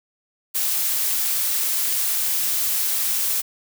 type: noise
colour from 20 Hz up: blue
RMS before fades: -22 dBFS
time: 0.54-3.42 s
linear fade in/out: 20 ms
effects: none